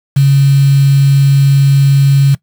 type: tone with quantisation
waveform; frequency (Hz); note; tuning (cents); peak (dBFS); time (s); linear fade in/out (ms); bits
sine; 138.59; C#3; 0; -4; 0.16-2.35; 10; 4
effects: noise-tail reverb RT60 0.1 s tail -20 dB re dry